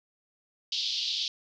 pink band-pass noise, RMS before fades -31 dBFS, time 0.72-1.28 s, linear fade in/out 2 ms, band 3100 to 5100 Hz, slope 48 dB/octave, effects none

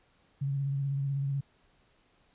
sine tone with vibrato, 138.59 Hz, C#3, in tune, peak -28 dBFS, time 0.41-1.41 s, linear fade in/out 10 ms, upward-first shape triangle, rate 16 Hz, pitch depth 39 cents each way, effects pink hiss -67 dBFS RMS until 2.34 s + resampled to 8000 Hz

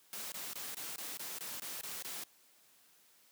white noise bursts, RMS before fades -43 dBFS, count 10, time 0.13-2.237 s, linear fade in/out 0 ms, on 190 ms, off 23 ms, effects white hiss -66 dBFS RMS until 3.31 s + high-pass 150 Hz 12 dB/octave

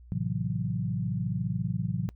sine chord, F# half-diminished seventh, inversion first, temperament equal, 110 / 130.81 / 164.81 / 185 Hz, A2 / C3 / E3 / F#3, 0 / 0 / 0 / 0 cents, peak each -33 dBFS, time 0.12-2.09 s, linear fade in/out 0 ms, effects noise-tail reverb RT60 0.1 s tail -24 dB re dry + added 60 Hz sine -48 dBFS peak until 2.15 s

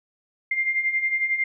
sine beating tone pair, 2096 / 2107 Hz, C7 / C7, +2 / +12 cents, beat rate 11 Hz, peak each -28 / -22 dBFS, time 0.51-1.44 s, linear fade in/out 5 ms, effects none

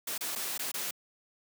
white noise with dropouts, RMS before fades -35 dBFS, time 0.07-0.91 s, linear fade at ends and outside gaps 5 ms, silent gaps 0.179-0.208 / 0.353-0.358 / 0.578-0.592 / 0.717-0.74 s, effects high-pass 200 Hz 12 dB/octave

